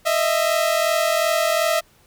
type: tone pair together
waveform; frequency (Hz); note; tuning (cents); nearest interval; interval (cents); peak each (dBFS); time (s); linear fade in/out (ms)
sawtooth; 622.3 / 665; D#5 / E5; 0 / +15; minor second; 115; -17 / -16; 0.05-1.81; 20
effects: pink hiss -56 dBFS RMS until 2.06 s